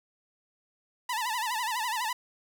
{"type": "tone with vibrato", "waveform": "sawtooth", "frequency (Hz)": 932.3, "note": "A#5", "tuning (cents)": 0, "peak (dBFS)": -25, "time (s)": [1.09, 2.13], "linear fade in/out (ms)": 5, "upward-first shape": "sine", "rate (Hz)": 12, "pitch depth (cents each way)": 140, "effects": []}